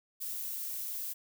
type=noise; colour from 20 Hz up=violet; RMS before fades=-38 dBFS; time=0.2-1.14 s; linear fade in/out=20 ms; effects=none